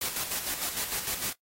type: noise with tremolo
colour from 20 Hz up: white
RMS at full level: -31 dBFS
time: 0.01-1.33 s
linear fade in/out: 5 ms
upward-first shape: square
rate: 6.6 Hz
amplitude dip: 50%
effects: noise-tail reverb RT60 0.1 s tail -18 dB re dry + AAC 48 kbps